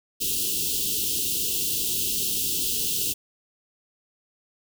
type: band-stop noise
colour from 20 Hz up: white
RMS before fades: -26 dBFS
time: 0.2-3.14 s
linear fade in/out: 20 ms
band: 470 to 2700 Hz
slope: 96 dB/octave
effects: none